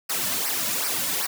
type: noise with flanger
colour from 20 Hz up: white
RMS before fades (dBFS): -26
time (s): 0.09-1.27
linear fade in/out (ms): 10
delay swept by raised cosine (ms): 0.28 to 2.58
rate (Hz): 2.6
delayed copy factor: -0.8
effects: none